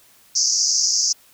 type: band-pass noise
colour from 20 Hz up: white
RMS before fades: -19 dBFS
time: 0.35-1.13 s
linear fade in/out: 10 ms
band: 4900 to 6600 Hz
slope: 96 dB/octave
effects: white hiss -53 dBFS RMS until 1.33 s